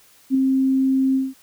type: tone with ADSR envelope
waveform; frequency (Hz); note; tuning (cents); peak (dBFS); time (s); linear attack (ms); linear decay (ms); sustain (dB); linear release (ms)
sine; 265.4; C4; +25; -12; 0.3-1.34; 47; 4; -3; 190
effects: white hiss -53 dBFS RMS until 1.42 s